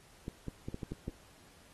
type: clicks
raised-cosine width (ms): 3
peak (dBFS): -25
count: 7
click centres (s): 0.281 / 0.483 / 0.685 / 0.744 / 0.832 / 0.92 / 1.081
effects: pink hiss -61 dBFS RMS until 1.73 s + AAC 32 kbps